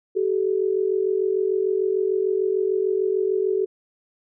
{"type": "tone pair together", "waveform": "sine", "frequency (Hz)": [381.7, 428.4], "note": ["G4", "A4"], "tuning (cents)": [-46, -46], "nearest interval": "major second", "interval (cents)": 200, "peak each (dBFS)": [-21, -23], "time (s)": [0.15, 3.66], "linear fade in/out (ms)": 20, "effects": []}